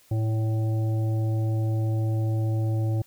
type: harmonic tone with a mistuned harmonic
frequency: 110 Hz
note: A2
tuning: in tune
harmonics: 1 / 3 / 5 / 7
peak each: -22 / -34 / -39 / -43 dBFS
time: 0.11-3.02 s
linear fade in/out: 5 ms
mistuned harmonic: 5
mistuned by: +26 cents
effects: white hiss -58 dBFS RMS until 3.06 s